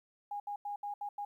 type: tone bursts at uneven times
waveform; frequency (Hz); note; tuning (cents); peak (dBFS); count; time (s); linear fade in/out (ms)
sine; 819; G#5; -24; -36; 6; 0.31-0.4 / 0.47-0.56 / 0.65-0.76 / 0.83-0.94 / 1.01-1.09 / 1.18-1.25; 5
effects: 12-bit